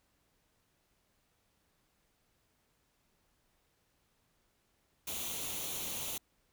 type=noise with comb filter; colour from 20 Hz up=white; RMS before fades=-39 dBFS; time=5.07-6.18 s; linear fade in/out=5 ms; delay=0.3 ms; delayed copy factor=+0.6; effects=pink hiss -75 dBFS RMS until 6.52 s